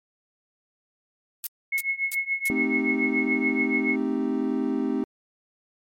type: noise bursts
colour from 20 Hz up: violet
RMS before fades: -27 dBFS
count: 4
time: 1.44-2.482 s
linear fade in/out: 0 ms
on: 28 ms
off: 310 ms
type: tone with tremolo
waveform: sine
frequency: 2181 Hz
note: C#7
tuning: 29 cents flat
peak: -20 dBFS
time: 1.72-3.96 s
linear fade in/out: 5 ms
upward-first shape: triangle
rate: 7 Hz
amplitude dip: 95%
type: chord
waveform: triangle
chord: A half-diminished seventh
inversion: none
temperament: equal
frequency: 220 / 261.6 / 311.1 / 392 Hz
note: A3 / C4 / Eb4 / G4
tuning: 0 / 0 / 0 / 0 cents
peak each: -28 / -24 / -27 / -29 dBFS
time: 2.5-5.04 s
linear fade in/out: 0 ms
effects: MP3 64 kbps